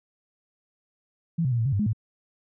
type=tone with pitch steps; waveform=sine; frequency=166.7 / 129.1 / 119 / 112.8 / 137.5 / 99.8 / 209.7 / 109.4 Hz; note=E3 / C3 / A#2 / A2 / C#3 / G2 / G#3 / A2; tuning=+20 / -23 / +36 / +44 / -14 / +32 / +17 / -9 cents; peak=-21 dBFS; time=1.38-1.932 s; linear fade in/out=10 ms; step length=69 ms; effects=none